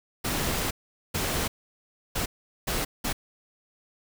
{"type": "noise bursts at uneven times", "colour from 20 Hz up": "pink", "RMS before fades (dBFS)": -28, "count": 5, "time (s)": [[0.24, 0.71], [1.14, 1.48], [2.15, 2.26], [2.67, 2.85], [3.04, 3.13]], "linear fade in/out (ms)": 10, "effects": []}